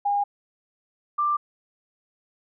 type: tone pair in turn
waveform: sine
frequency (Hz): 812 / 1182.9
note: G#5 / D6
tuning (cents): -39 / +12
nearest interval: perfect fifth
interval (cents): 651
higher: second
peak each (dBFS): -20 / -20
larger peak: neither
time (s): 0.05-0.24 / 1.18-1.37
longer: neither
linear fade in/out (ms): 10
effects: none